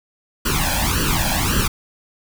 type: noise with flanger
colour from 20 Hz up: pink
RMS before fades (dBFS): -19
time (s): 0.45-1.68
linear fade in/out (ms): 10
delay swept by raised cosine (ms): 0.67 to 1.24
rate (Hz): 1.8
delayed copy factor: +0.95
effects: none